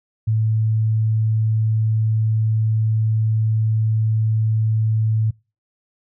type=tone; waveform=sine; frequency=110 Hz; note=A2; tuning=in tune; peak=-15 dBFS; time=0.27-5.31 s; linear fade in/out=10 ms; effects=noise-tail reverb RT60 0.3 s tail -26 dB re dry